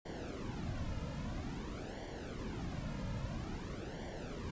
brown noise with flanger, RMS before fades -42 dBFS, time 0.05-4.51 s, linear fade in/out 10 ms, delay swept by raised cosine 0.77 to 2.67 ms, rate 0.5 Hz, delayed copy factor -0.75, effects resampled to 16000 Hz

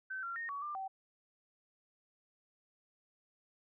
sine tone with pitch steps, 1535 / 1375 / 1848 / 1128 / 1191 / 769 Hz, G6 / F6 / A#6 / C#6 / D6 / G5, -37 / -27 / -16 / +30 / +24 / -33 cents, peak -38 dBFS, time 0.1-0.88 s, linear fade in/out 10 ms, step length 130 ms, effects none

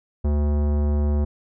sine tone with tanh clipping, 73.42 Hz, D2, in tune, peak -20 dBFS, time 0.24-1.25 s, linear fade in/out 10 ms, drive 18 dB, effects none

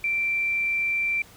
sine tone, 2349 Hz, D7, in tune, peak -22 dBFS, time 0.04-1.22 s, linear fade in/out 2 ms, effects pink hiss -50 dBFS RMS until 1.36 s

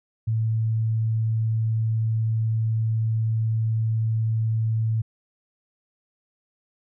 sine tone, 111.5 Hz, A2, 23 cents sharp, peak -20 dBFS, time 0.27-5.02 s, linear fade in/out 10 ms, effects none

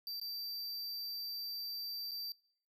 square tone with dropouts, 4671 Hz, D8, 10 cents flat, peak -40 dBFS, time 0.07-2.32 s, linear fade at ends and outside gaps 1 ms, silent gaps 0.199-0.214 / 2.111-2.116 s, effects noise-tail reverb RT60 0.6 s tail -26 dB re dry

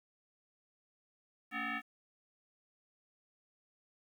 sine tone with frequency modulation, 224.5 Hz, A3, 35 cents sharp, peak -35 dBFS, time 1.51-1.82 s, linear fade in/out 50 ms, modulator 506 Hz, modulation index 4.7, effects 11-bit

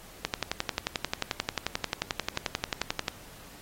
click train, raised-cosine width 0.2 ms, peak -9 dBFS, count 33, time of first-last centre 0.25-3.082 s, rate 11.3 Hz, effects pink hiss -50 dBFS RMS until 3.61 s + AAC 48 kbps

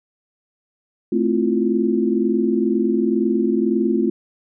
sine chord, F major seventh, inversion first, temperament equal with one note detuned, 220 / 261.6 / 329.6 / 351.5 Hz, A3 / C4 / E4 / F4, 0 / 0 / 0 / +11 cents, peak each -20 / -22 / -24 / -20 dBFS, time 1.12-4.1 s, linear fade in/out 5 ms, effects none

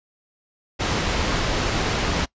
pink low-pass noise, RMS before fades -23 dBFS, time 0.79-2.26 s, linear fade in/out 20 ms, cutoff 5700 Hz, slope 12 dB/octave, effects noise-tail reverb RT60 0.1 s tail -22 dB re dry + resampled to 16000 Hz

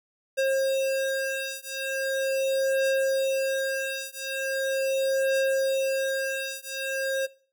square beating tone pair, 536 / 536.4 Hz, C5 / C5, +42 / +43 cents, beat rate 0.4 Hz, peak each -28 / -28 dBFS, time 0.37-7.27 s, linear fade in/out 20 ms, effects noise-tail reverb RT60 0.4 s tail -19 dB re dry

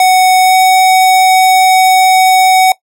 square tone with pitch glide, 744 to 749.6 Hz, F#5 to F#5, +9 to +22 cents, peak -5 dBFS, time 0-2.72 s, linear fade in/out 2 ms, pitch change +13 cents, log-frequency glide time 0.42-0.56 s, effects noise-tail reverb RT60 0.1 s tail -19 dB re dry

